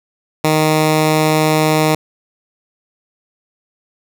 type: tone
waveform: 10% pulse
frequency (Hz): 155.5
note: D#3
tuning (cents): -1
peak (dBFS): -3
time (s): 0.44-1.95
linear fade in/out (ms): 5
effects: none